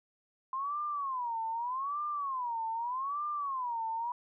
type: tone with vibrato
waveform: sine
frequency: 1035 Hz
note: C6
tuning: 19 cents flat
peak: -32 dBFS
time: 0.53-4.12 s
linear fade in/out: 2 ms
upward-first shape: sine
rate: 0.82 Hz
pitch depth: 250 cents each way
effects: none